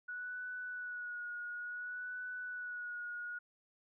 sine tone with vibrato, 1467 Hz, F#6, 15 cents flat, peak -40 dBFS, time 0.08-3.39 s, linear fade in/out 10 ms, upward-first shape sine, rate 0.57 Hz, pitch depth 28 cents each way, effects none

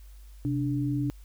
sine tone pair together, 129.4 / 291.2 Hz, C3 / D4, -19 / -15 cents, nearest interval octave + major second, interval 1404 cents, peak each -28 dBFS, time 0.45-1.1 s, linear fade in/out 0 ms, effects added 50 Hz sine -45 dBFS peak until 1.24 s + white hiss -62 dBFS RMS until 1.24 s

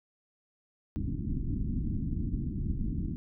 pink low-pass noise, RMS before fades -32 dBFS, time 0.96-3.16 s, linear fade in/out 0 ms, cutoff 300 Hz, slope 48 dB/octave, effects none

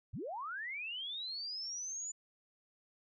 sine linear sweep, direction up, 63.7 to 7040 Hz, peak -39 dBFS, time 0.13-2.12 s, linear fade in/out 10 ms, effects none

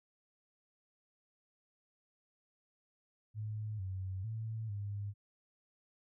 sine tone with pitch steps, 107.2 / 94.4 / 111.2 / 101.7 Hz, A2 / F#2 / A2 / G#2, -45 / +35 / +19 / -36 cents, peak -37 dBFS, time 3.34-5.14 s, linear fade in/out 50 ms, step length 450 ms, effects none

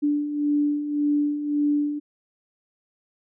sine beating tone pair, 291.4 / 293.2 Hz, D4 / D4, -13 / -3 cents, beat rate 1.8 Hz, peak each -28 / -21 dBFS, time 0.02-2 s, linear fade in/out 20 ms, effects none

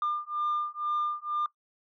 sine beating tone pair, 1200 / 1202.1 Hz, D6 / D6, +37 / +40 cents, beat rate 2.1 Hz, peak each -30 dBFS, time 0.02-1.46 s, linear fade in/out 2 ms, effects noise-tail reverb RT60 0.1 s tail -20 dB re dry + tanh soft clip ceiling -23 dBFS

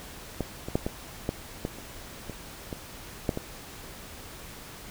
clicks, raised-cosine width 2 ms, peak -15 / -21 / -10 / -15 / -13 / -15 / -29 / -22 / -20 / -11 / -17 dBFS, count 11, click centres 0.407 / 0.685 / 0.755 / 0.865 / 1.291 / 1.651 / 1.786 / 2.297 / 2.728 / 3.292 / 3.374 s, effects pink hiss -44 dBFS RMS until 4.9 s

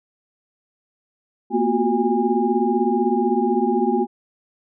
sine tone cluster, 227.9 / 247.6 / 359.1 / 375 / 816 Hz, A#3 / B3 / F4 / F#4 / G#5, -39 / +5 / +48 / +23 / -31 cents, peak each -23 dBFS, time 1.5-4.07 s, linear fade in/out 50 ms, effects none

